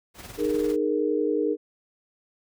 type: noise with tremolo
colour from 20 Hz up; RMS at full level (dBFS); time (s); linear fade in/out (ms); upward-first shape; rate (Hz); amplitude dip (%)
pink; -39; 0.14-0.77; 50; triangle; 20; 65
type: chord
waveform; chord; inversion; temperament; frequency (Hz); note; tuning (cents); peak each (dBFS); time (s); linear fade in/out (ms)
sine; D# suspended fourth; none; equal with one note detuned; 306.8 / 415.3 / 466.2; D#4 / G#4 / A#4; -24 / 0 / 0; -26; 0.37-1.57; 50
effects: none